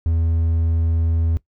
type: tone with hard clipping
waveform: triangle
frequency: 82.41 Hz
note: E2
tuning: in tune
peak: -17 dBFS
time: 0.06-1.37 s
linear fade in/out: 0 ms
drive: 6 dB
effects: noise-tail reverb RT60 0.1 s tail -19 dB re dry